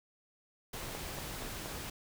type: noise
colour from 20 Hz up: pink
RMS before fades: -42 dBFS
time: 0.73-1.9 s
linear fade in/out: 5 ms
type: click train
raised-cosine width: 1 ms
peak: -27 dBFS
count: 4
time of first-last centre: 0.95-1.659 s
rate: 4.23 Hz
effects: none